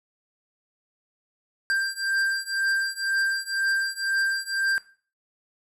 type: beating tone pair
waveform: square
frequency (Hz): 1580 / 1582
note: G6 / G6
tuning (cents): +13 / +15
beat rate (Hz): 2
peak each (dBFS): -28 / -27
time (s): 1.7-4.78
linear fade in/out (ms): 0
effects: noise-tail reverb RT60 0.4 s tail -17 dB re dry + low-pass 10000 Hz 12 dB/octave